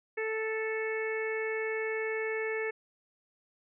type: harmonic tone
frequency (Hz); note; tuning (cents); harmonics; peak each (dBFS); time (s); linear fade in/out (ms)
440; A4; 0; 1 / 2 / 3 / 4 / 5 / 6; -32 / -45 / -47 / -38 / -38 / -48; 0.17-2.71; 10
effects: none